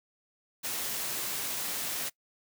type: noise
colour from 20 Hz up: white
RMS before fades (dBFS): -34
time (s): 0.63-2.1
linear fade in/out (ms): 20
effects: noise-tail reverb RT60 0.1 s tail -23 dB re dry + high-pass 100 Hz 12 dB/octave